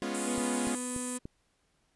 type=chord; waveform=sawtooth; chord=C# dominant seventh; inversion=second; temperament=equal; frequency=207.7 / 246.9 / 277.2 / 349.2 Hz; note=G#3 / B3 / C#4 / E#4; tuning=0 / 0 / 0 / 0 cents; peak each=-34 dBFS; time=0.02-0.75 s; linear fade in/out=0 ms
type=band-pass noise; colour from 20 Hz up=pink; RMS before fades=-40 dBFS; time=0.14-1.18 s; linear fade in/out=10 ms; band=7600 to 9900 Hz; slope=48 dB/octave
type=tone with pitch glide; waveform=35% pulse; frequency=247.4 to 249.1 Hz; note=B3 to B3; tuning=+3 to +15 cents; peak=-34 dBFS; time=0.26-1.19 s; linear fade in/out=20 ms; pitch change=+12 cents; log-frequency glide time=0.7-0.84 s
type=click train; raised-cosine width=3 ms; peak=-27 dBFS; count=4; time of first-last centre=0.38-1.255 s; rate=3.43 Hz
effects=pink hiss -73 dBFS RMS until 1.95 s + resampled to 24000 Hz